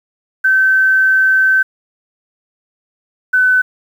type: tone pair in turn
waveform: sine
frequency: 1540 / 1509.2 Hz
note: G6 / F#6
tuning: -31 / +34 cents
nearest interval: unison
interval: 35 cents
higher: first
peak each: -8 dBFS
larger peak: neither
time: 0.44-1.63 / 3.33-3.62 s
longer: first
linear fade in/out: 10 ms
effects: 7-bit